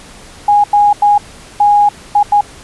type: tone bursts at uneven times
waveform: sine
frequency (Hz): 824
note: G#5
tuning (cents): -14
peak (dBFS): -5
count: 6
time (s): 0.48-0.64 / 0.73-0.93 / 1.02-1.18 / 1.6-1.89 / 2.15-2.23 / 2.32-2.41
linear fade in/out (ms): 5
effects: pink hiss -36 dBFS RMS until 2.63 s + resampled to 24000 Hz